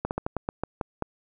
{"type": "slowing click train", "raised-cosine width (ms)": 1, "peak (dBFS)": -13, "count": 9, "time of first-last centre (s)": [0.05, 1.023], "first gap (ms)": 59, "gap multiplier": 1.2, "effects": []}